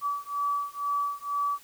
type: beating tone pair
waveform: sine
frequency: 1147 / 1149.1 Hz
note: D6 / D6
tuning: -41 / -38 cents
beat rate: 2.1 Hz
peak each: -30 dBFS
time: 0.01-1.59 s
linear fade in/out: 50 ms
effects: white hiss -54 dBFS RMS until 1.63 s